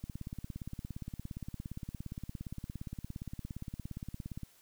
click train, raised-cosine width 5 ms, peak -28 dBFS, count 77, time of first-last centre 0.04-4.433 s, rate 17.3 Hz, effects white hiss -64 dBFS RMS until 4.61 s

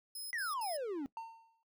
10% pulse tone bursts, 5120 Hz, D#8, 49 cents sharp, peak -36 dBFS, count 3, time 0.15-0.77 s, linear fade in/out 5 ms, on 160 ms, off 70 ms
triangle exponential sweep, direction down, 2023 to 261.6 Hz, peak -34 dBFS, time 0.33-1.06 s, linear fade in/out 0 ms
triangle tone with exponential decay, 908 Hz, A#5, 46 cents flat, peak -36 dBFS, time 1.17-1.63 s, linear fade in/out 1 ms, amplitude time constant 100 ms
effects noise-tail reverb RT60 0.1 s tail -18 dB re dry

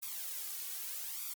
blue noise with flanger, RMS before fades -41 dBFS, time 0.02-1.34 s, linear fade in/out 10 ms, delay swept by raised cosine 0.84 to 2.74 ms, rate 0.82 Hz, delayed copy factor +0.7, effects MP3 96 kbps

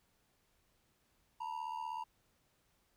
triangle ring-modulated tone, 932.3 Hz, A#5, in tune, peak -34 dBFS, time 1.4-2.04 s, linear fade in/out 10 ms, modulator 38.1 Hz, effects pink hiss -75 dBFS RMS until 2.96 s

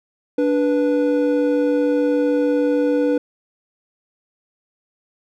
triangle tone pair together, 291.8 / 490.8 Hz, D4 / B4, -11 / -11 cents, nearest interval major sixth, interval 900 cents, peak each -16 dBFS, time 0.38-3.18 s, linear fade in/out 5 ms, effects none

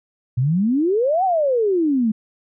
sine exponential two-way sweep, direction up then down, 117.5 to 784 to 209.1 Hz, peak -15 dBFS, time 0.37-2.12 s, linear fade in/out 10 ms, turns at 1.24 s, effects none

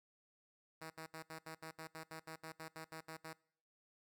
5% pulse tone bursts, 160 Hz, D#3, 49 cents sharp, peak -36 dBFS, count 16, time 0.81-3.334 s, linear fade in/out 10 ms, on 94 ms, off 68 ms, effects noise-tail reverb RT60 0.6 s tail -23 dB re dry

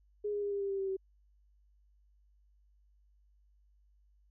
sine tone with pitch steps, 415.3 / 410.5 / 405.8 / 401.2 / 396.5 / 392 / 387.5 / 383 Hz, G#4 / G#4 / G#4 / G4 / G4 / G4 / G4 / G4, 0 / -20 / -40 / +40 / +20 / 0 / -20 / -40 cents, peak -32 dBFS, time 0.24-0.968 s, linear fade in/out 10 ms, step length 91 ms, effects added 50 Hz sine -64 dBFS peak until 4.3 s

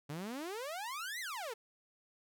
sawtooth exponential two-way sweep, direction up then down, 138.59 to 2100 to 420 Hz, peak -36 dBFS, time 0.09-1.54 s, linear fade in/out 10 ms, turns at 1.2 s, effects none

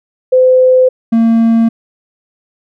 sine / triangle tone pair in turn, 512 / 228.1 Hz, C5 / A#3, -38 / -37 cents, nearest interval octave + major second, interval 1399 cents, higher first, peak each -4 dBFS, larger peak neither, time 0.32-0.89 / 1.12-1.69 s, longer neither, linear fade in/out 10 ms, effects none

